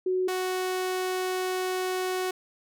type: tone pair in turn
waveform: sine / sawtooth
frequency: 370 / 370 Hz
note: F#4 / F#4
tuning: 0 / 0 cents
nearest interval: unison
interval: 0 cents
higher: neither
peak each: -23 / -23 dBFS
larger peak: neither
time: 0.06-0.28 / 0.28-2.31 s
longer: second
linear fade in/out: 5 ms
effects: none